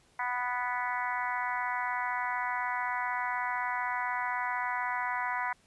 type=harmonic tone; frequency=246.9 Hz; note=B3; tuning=in tune; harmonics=3 / 4 / 5 / 6 / 7 / 8 / 9; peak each=-38 / -33 / -42 / -38 / -41 / -37 / -45 dBFS; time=0.19-5.53 s; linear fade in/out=5 ms; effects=pink hiss -65 dBFS RMS until 5.66 s + resampled to 24000 Hz